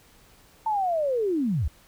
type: linear sweep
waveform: sine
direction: down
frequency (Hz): 899 to 55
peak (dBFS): -22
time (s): 0.66-1.68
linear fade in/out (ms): 5
effects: pink hiss -56 dBFS RMS until 1.87 s